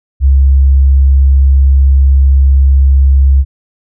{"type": "tone", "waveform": "sine", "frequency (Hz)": 67.8, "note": "C#2", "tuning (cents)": -38, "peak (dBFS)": -3, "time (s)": [0.2, 3.45], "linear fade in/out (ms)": 50, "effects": []}